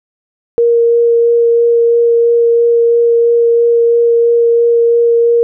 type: tone with vibrato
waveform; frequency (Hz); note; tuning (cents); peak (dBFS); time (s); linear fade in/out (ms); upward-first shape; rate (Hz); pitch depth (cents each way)
sine; 468.3; A#4; +8; -6; 0.58-5.43; 0; sine; 3; 8
effects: none